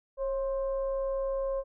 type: tone with frequency modulation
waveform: sine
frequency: 543 Hz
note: C#5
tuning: 36 cents flat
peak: -28 dBFS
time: 0.17-1.64 s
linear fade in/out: 50 ms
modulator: 512 Hz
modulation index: 0.41
effects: none